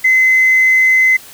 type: tone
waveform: sine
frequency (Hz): 2047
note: C7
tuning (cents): -38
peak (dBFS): -6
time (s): 0.04-1.17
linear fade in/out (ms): 10
effects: tanh soft clip ceiling -3 dBFS + white hiss -37 dBFS RMS until 1.33 s